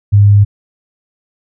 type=tone; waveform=sine; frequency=102 Hz; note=G#2; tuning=31 cents flat; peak=-3 dBFS; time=0.12-0.45 s; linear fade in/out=20 ms; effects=none